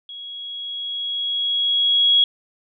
sine tone with level ramp, 3322 Hz, G#7, in tune, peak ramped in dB -33 to -11 dBFS, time 0.09-2.24 s, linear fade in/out 2 ms, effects none

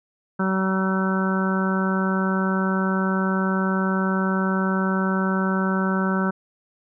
harmonic tone, 190 Hz, F#3, 46 cents sharp, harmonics 1 / 2 / 3 / 4 / 5 / 6 / 7 / 8, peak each -21 / -29 / -32 / -37 / -31 / -37 / -29 / -30 dBFS, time 0.39-6.31 s, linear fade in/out 10 ms, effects none

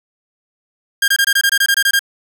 sawtooth tone bursts, 1610 Hz, G6, 46 cents sharp, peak -7 dBFS, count 12, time 1.02-1.993 s, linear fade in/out 5 ms, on 60 ms, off 23 ms, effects 7-bit

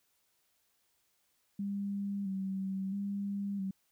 sine tone with vibrato, 196 Hz, G3, in tune, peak -33 dBFS, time 1.59-3.71 s, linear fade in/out 5 ms, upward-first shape square, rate 0.75 Hz, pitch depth 36 cents each way, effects white hiss -75 dBFS RMS until 3.91 s

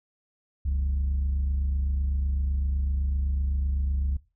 sine tone pair together, 40.91 / 68.8 Hz, E1 / C#2, -12 / -12 cents, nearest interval major sixth, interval 900 cents, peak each -29 / -22 dBFS, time 0.65-4.17 s, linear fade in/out 10 ms, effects noise-tail reverb RT60 0.3 s tail -19 dB re dry + tanh soft clip ceiling -21 dBFS

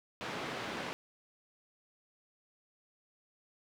pink band-pass noise, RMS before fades -40 dBFS, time 0.21-0.93 s, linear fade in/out 0 ms, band 220 to 3300 Hz, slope 12 dB/octave, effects none

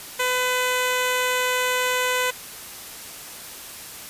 10% pulse tone, 503 Hz, B4, 32 cents sharp, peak -12 dBFS, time 0.19-2.31 s, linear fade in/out 10 ms, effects white hiss -38 dBFS RMS until 4.09 s + resampled to 32000 Hz

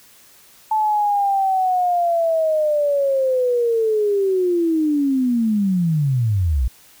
sine linear sweep, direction down, 874 to 55.9 Hz, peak -15 dBFS, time 0.71-6.68 s, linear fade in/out 5 ms, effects white hiss -49 dBFS RMS until 7 s

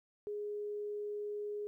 sine tone, 415.3 Hz, G#4, in tune, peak -37 dBFS, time 0.27-1.67 s, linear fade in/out 0 ms, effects 13-bit

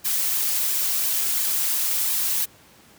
blue noise with flanger, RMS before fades -23 dBFS, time 0.04-2.46 s, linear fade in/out 20 ms, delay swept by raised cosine 1.4 to 3.4 ms, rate 2.9 Hz, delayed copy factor -0.5, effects pink hiss -52 dBFS RMS until 2.98 s + high-pass 80 Hz 12 dB/octave

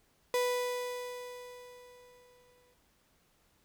35% pulse tone with exponential decay, 493.9 Hz, B4, in tune, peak -25 dBFS, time 0.34-2.74 s, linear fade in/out 1 ms, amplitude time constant 520 ms, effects pink hiss -70 dBFS RMS until 3.64 s

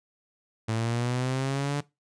sawtooth linear sweep, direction up, 110 to 145.7 Hz, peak -22 dBFS, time 0.68-1.81 s, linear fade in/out 10 ms, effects noise-tail reverb RT60 0.2 s tail -19 dB re dry + resampled to 22050 Hz

